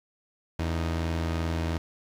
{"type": "tone pair together", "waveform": "sawtooth", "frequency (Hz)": [82.83, 311.1], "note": ["E2", "D#4"], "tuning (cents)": [9, 0], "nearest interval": "octave + major seventh", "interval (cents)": 2291, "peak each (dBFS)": [-23, -33], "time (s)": [0.59, 1.78], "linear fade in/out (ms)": 5, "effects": ["low-pass 6000 Hz 12 dB/octave", "10-bit"]}